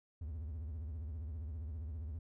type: tone with vibrato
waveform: triangle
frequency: 77.7 Hz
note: D#2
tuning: 2 cents flat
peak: -38 dBFS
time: 0.21-2.19 s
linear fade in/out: 5 ms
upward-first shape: triangle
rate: 15 Hz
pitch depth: 250 cents each way
effects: none